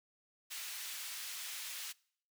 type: high-pass noise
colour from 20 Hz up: pink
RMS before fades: -44 dBFS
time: 0.5-1.93 s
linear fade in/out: 20 ms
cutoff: 2300 Hz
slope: 12 dB/octave
effects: noise-tail reverb RT60 0.6 s tail -24 dB re dry